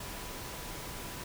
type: tone in noise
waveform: sine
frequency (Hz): 987.8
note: B5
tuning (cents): 0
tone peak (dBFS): -52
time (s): 0-1.24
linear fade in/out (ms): 5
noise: pink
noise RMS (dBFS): -42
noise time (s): 0-1.24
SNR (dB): -13
effects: none